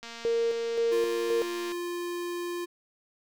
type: click train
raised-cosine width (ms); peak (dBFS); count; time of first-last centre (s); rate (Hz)
0.2; -25; 393; 0.03-1.72; 232
type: tone with tremolo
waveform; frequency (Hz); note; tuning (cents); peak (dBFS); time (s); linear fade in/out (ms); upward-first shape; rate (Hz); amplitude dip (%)
sine; 463; A#4; -12; -23; 0.25-1.42; 0; square; 1.9; 45
type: tone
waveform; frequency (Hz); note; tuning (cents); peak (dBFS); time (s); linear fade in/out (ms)
square; 349.2; F4; 0; -32; 0.91-2.66; 20
effects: none